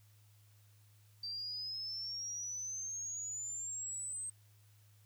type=exponential sweep; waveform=sine; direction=up; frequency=4654 to 8340 Hz; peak=-39 dBFS; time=1.23-4.3 s; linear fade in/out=5 ms; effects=added 104 Hz sine -62 dBFS peak until 5.05 s + white hiss -71 dBFS RMS until 5.05 s